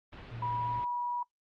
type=low-pass noise; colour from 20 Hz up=pink; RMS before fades=-48 dBFS; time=0.12-0.85 s; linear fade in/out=10 ms; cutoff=3500 Hz; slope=24 dB/octave
type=tone; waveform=sine; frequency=116.54 Hz; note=A#2; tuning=in tune; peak=-39 dBFS; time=0.31-0.8 s; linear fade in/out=10 ms
type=tone with pitch glide; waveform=sine; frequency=975 to 969.4 Hz; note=B5 to B5; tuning=-23 to -32 cents; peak=-31 dBFS; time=0.42-1.23 s; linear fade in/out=5 ms; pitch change=-9 cents; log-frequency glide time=0.58-0.99 s
effects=noise-tail reverb RT60 0.1 s tail -22 dB re dry + Opus 32 kbps